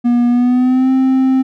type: tone with pitch glide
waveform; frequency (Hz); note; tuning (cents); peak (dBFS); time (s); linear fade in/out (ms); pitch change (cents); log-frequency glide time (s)
triangle; 240.6 to 262.4; B3 to C4; -45 to +5; -7; 0.04-1.43; 20; +150; 0.28-0.91
effects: none